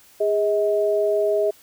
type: tone pair together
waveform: sine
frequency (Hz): 410.2 / 636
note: G#4 / D#5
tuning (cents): -21 / +38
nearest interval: minor sixth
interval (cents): 759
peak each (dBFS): -20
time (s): 0.2-1.51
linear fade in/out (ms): 10
effects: white hiss -52 dBFS RMS until 1.62 s